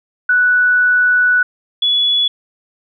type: tone pair in turn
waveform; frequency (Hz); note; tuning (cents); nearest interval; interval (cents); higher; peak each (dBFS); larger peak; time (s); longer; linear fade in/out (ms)
sine; 1480 / 3406; F#6 / G#7; 0 / +43; octave + major second; 1443; second; -9 / -11; first; 0.29-1.43 / 1.82-2.28; first; 5
effects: none